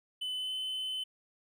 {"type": "tone with pitch glide", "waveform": "triangle", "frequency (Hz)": [3016, 3042], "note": ["F#7", "F#7"], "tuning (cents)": [32, 47], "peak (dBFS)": -32, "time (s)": [0.21, 1.04], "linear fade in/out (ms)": 10, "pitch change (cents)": 15, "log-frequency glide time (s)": [0.35, 0.53], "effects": []}